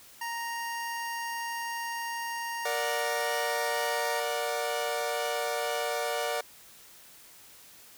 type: tone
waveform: 25% pulse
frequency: 932.3 Hz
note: A#5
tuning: in tune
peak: -29 dBFS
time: 0.21-4.2 s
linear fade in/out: 5 ms
type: chord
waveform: sawtooth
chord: Bb augmented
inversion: none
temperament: equal with one note detuned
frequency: 466.2 / 587.3 / 733.6 Hz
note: Bb4 / D5 / F#5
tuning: 0 / 0 / -15 cents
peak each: -30 / -29 / -30 dBFS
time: 2.65-6.41 s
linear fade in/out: 5 ms
effects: white hiss -53 dBFS RMS until 7.97 s